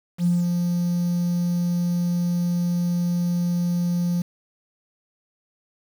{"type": "tone with ADSR envelope", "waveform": "triangle", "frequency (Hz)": 174.61, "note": "F3", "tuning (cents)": 0, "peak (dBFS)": -12, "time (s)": [0.18, 4.22], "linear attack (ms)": 79, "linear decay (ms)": 190, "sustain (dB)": -5, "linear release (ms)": 5, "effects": ["tanh soft clip ceiling -14 dBFS", "7-bit"]}